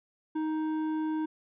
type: tone with hard clipping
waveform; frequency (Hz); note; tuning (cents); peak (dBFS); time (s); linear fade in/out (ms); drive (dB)
sine; 312.5; D#4; +8; -30; 0.35-1.26; 10; 8
effects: resampled to 8000 Hz